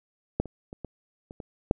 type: clicks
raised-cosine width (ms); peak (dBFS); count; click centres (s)
2; -10 / -26 / -26 / -22 / -28 / -24 / -7; 7; 0.4 / 0.457 / 0.729 / 0.847 / 1.309 / 1.402 / 1.711
effects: none